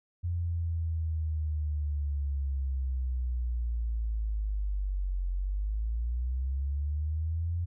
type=linear two-way sweep; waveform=sine; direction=down then up; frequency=87.3 to 44.79 to 87.3 Hz; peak=-28 dBFS; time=0.23-7.66 s; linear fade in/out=20 ms; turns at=5.3 s; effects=none